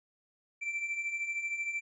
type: beating tone pair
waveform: triangle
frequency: 2331 / 2344 Hz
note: D7 / D7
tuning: -14 / -4 cents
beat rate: 13 Hz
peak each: -39 / -32 dBFS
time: 0.61-1.81 s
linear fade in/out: 20 ms
effects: resampled to 22050 Hz